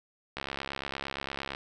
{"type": "click train", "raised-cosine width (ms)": 0.3, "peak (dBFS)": -18, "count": 82, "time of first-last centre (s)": [0.37, 1.549], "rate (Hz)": 68.7, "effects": []}